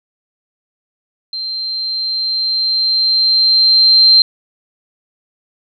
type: tone with level ramp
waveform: sine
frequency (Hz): 4140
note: C8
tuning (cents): -19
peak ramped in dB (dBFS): -20 to -4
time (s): 1.33-4.22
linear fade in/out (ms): 2
effects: none